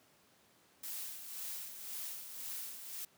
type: noise with tremolo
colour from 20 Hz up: blue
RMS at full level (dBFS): -42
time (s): 0.83-3.05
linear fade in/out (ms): 5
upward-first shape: sine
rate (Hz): 1.9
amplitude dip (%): 55
effects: pink hiss -67 dBFS RMS until 3.17 s + high-pass 150 Hz 12 dB/octave